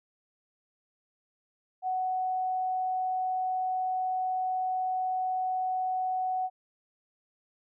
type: tone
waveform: sine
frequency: 744 Hz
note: F#5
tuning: 9 cents sharp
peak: -27 dBFS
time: 1.82-6.5 s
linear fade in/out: 50 ms
effects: none